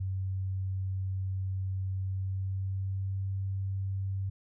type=tone with pitch glide; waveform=sine; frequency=95 to 96.66 Hz; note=F#2 to G2; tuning=+46 to -24 cents; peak=-30 dBFS; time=0-4.3 s; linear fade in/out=10 ms; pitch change=+30 cents; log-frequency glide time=1.96-3.24 s; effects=none